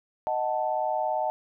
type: chord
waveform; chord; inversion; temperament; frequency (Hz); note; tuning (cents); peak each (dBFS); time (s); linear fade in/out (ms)
sine; D# diminished; none; equal; 622.3 / 740 / 880; D#5 / F#5 / A5; 0 / 0 / 0; -29; 0.27-1.3; 0
effects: none